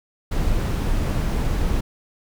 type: noise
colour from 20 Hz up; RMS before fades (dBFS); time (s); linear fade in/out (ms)
brown; -21; 0.31-1.81; 10
effects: none